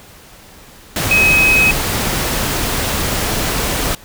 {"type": "tone in noise", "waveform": "sine", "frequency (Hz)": 2541, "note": "D#7", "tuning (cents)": 36, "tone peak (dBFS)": -9, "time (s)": [1.11, 1.71], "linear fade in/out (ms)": 2, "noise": "pink", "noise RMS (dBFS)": -18, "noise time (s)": [0.96, 3.95], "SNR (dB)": 6, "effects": ["pink hiss -41 dBFS RMS until 4.04 s"]}